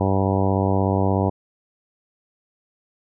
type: harmonic tone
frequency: 96.7 Hz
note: G2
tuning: 23 cents flat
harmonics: 1 / 2 / 3 / 4 / 5 / 6 / 7 / 8 / 9 / 10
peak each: -21 / -24 / -26 / -27 / -28 / -29 / -29 / -30 / -31 / -31 dBFS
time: 0-1.3 s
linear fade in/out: 10 ms
effects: none